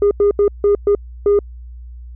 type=tone bursts at uneven times; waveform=sine; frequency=407.6 Hz; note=G#4; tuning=32 cents flat; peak=-7 dBFS; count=6; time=0.02-0.11 / 0.2-0.31 / 0.39-0.48 / 0.64-0.75 / 0.87-0.95 / 1.26-1.39 s; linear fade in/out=2 ms; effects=tanh soft clip ceiling -8 dBFS + added 60 Hz sine -31 dBFS peak until 2.15 s